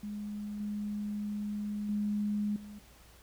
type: tone with level steps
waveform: sine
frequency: 207.7 Hz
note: G#3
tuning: in tune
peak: -36 / -33 / -29 / -44 dBFS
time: 0.03-2.79 s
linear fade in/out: 5 ms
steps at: 0.6 / 1.89 / 2.56 s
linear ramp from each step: 2 ms
effects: added 60 Hz sine -59 dBFS peak until 3.22 s + pink hiss -59 dBFS RMS until 3.22 s